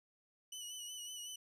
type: tone with vibrato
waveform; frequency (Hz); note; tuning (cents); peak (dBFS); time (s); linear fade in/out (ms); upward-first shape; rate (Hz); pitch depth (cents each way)
20% pulse; 2960; F#7; 0; -39; 0.52-1.36; 5; sine; 5.4; 38
effects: none